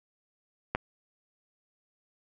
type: clicks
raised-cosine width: 0.5 ms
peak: -12 / -30 dBFS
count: 2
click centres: 0.75 / 0.758 s
effects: none